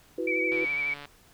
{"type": "chord", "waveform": "sine", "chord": "E suspended second", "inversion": "none", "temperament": "equal", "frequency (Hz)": [329.6, 370, 493.9], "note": ["E4", "F#4", "B4"], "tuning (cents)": [0, 0, 0], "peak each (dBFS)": -32, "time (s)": [0.18, 0.65], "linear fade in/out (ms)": 5}
{"type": "tone with vibrato", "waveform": "sine", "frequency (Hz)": 2291, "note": "D7", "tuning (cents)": -44, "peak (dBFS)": -26, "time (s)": [0.27, 0.94], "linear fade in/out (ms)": 5, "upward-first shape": "triangle", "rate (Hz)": 12, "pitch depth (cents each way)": 45}
{"type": "click train", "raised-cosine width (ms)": 0.3, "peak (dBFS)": -26, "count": 78, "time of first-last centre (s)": [0.52, 1.055], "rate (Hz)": 144}
{"effects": ["pink hiss -58 dBFS RMS until 1.33 s"]}